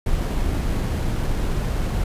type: noise with sample-and-hold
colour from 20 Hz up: brown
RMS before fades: -22 dBFS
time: 0.06-2.04 s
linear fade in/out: 5 ms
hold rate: 11025 Hz
effects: resampled to 32000 Hz